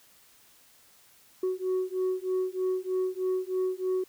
sine beating tone pair, 370 / 373.2 Hz, F#4 / F#4, 0 / +15 cents, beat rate 3.2 Hz, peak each -28 dBFS, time 1.43-4.04 s, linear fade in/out 5 ms, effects tanh soft clip ceiling -23 dBFS + white hiss -59 dBFS RMS until 4.08 s

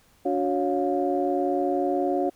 sine tone cluster, 287.2 / 367.1 / 557 / 708 Hz, D4 / F#4 / C#5 / F5, -39 / -14 / +8 / +23 cents, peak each -27 / -26 / -28 / -27 dBFS, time 0.25-2.3 s, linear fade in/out 10 ms, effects tanh soft clip ceiling -11 dBFS + pink hiss -60 dBFS RMS until 2.35 s

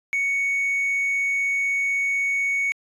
triangle tone, 2226 Hz, C#7, 7 cents sharp, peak -18 dBFS, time 0.13-2.72 s, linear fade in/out 0 ms, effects tanh soft clip ceiling -14 dBFS + resampled to 24000 Hz

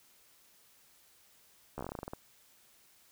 slowing click train, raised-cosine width 1 ms, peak -25 dBFS, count 13, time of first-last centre 1.78-2.135 s, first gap 13 ms, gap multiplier 1.14, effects white hiss -64 dBFS RMS until 3.11 s

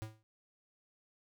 square tone with exponential decay, 109.3 Hz, A2, 11 cents flat, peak -37 dBFS, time 0.02-0.23 s, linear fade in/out 0 ms, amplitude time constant 45 ms, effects none

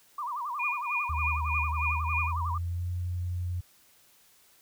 sine tone with vibrato, 1068 Hz, C6, 35 cents sharp, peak -31 dBFS, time 0.18-2.58 s, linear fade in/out 5 ms, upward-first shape sine, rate 11 Hz, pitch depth 220 cents each way
sine tone with tremolo, 2437 Hz, D#7, 37 cents flat, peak -26 dBFS, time 0.59-2.34 s, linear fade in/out 10 ms, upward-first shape triangle, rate 3.3 Hz, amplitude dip 100%
sine tone with pitch glide, 77.78 to 88.83 Hz, D#2 to F2, 0 to +30 cents, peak -29 dBFS, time 1.09-3.61 s, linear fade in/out 10 ms, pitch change +230 cents, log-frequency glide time 1.78-2.91 s
effects white hiss -61 dBFS RMS until 4.61 s

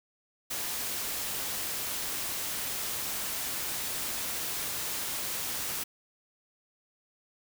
white noise, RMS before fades -34 dBFS, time 0.5-5.84 s, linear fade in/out 10 ms, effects none

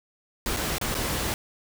pink noise with dropouts, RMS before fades -28 dBFS, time 0.46-1.34 s, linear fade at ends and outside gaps 1 ms, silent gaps 0.565-0.569 / 0.783-0.813 / 0.944-0.95 s, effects none

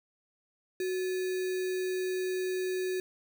sine tone with sample-and-hold, 369.7 Hz, F#4, 1 cent flat, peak -29 dBFS, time 0.8-3 s, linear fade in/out 2 ms, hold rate 2100 Hz, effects none

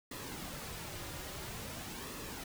pink noise with flanger, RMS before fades -44 dBFS, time 0.11-2.44 s, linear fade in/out 5 ms, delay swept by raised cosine 1.3 to 4.6 ms, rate 0.49 Hz, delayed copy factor -0.5, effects none

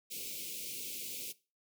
white band-stop noise, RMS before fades -42 dBFS, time 0.1-1.33 s, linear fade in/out 20 ms, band 540 to 2200 Hz, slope 96 dB/octave, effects noise-tail reverb RT60 0.3 s tail -19 dB re dry + high-pass 150 Hz 12 dB/octave

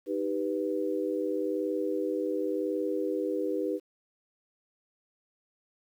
sine chord, Eb augmented, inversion none, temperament equal, 311.1 / 392 / 493.9 Hz, Eb4 / G4 / B4, 0 / 0 / 0 cents, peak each -32 dBFS, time 0.06-3.8 s, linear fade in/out 50 ms, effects 10-bit

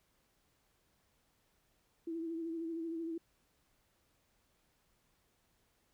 sine tone with vibrato, 329.6 Hz, E4, in tune, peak -37 dBFS, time 2.07-3.18 s, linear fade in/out 5 ms, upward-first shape sine, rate 13 Hz, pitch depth 39 cents each way, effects pink hiss -75 dBFS RMS until 5.93 s

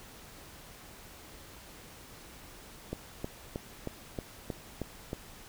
click train, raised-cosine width 2 ms, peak -21 dBFS, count 8, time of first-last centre 2.93-5.131 s, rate 3.18 Hz, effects pink hiss -51 dBFS RMS until 5.48 s

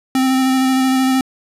square tone with vibrato, 261.6 Hz, C4, in tune, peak -13 dBFS, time 0.15-1.21 s, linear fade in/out 2 ms, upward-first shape square, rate 13 Hz, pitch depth 12 cents each way, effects resampled to 32000 Hz

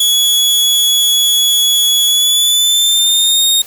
sawtooth tone with pitch glide, 3376 to 3703 Hz, G#7 to A#7, +28 to -12 cents, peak -6 dBFS, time 0-3.62 s, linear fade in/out 5 ms, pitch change +160 cents, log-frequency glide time 2.06-3.45 s, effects white hiss -35 dBFS RMS until 3.66 s

